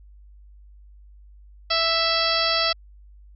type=harmonic tone with a mistuned harmonic; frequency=660 Hz; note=E5; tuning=2 cents sharp; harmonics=1 / 2 / 3 / 4 / 5 / 6 / 7 / 8; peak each=-27 / -26 / -30 / -30 / -28 / -29 / -25 / -28 dBFS; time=1.7-2.73 s; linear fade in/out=10 ms; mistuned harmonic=6; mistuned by=+33 cents; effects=added 50 Hz sine -45 dBFS peak until 3.35 s